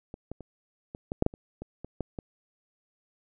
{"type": "clicks", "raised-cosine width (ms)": 2, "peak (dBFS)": [-26, -23, -29, -25, -18, -8, -9, -30, -25, -25, -17, -22], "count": 12, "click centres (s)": [0.141, 0.316, 0.407, 0.949, 1.119, 1.224, 1.264, 1.339, 1.62, 1.846, 2.007, 2.188], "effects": []}